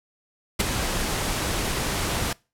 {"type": "noise with ADSR envelope", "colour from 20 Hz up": "pink", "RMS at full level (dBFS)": -17, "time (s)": [0.59, 2.33], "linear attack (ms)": 16, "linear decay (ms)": 11, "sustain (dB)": -9, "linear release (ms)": 3, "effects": ["noise-tail reverb RT60 0.3 s tail -24 dB re dry", "low-pass 12000 Hz 12 dB/octave"]}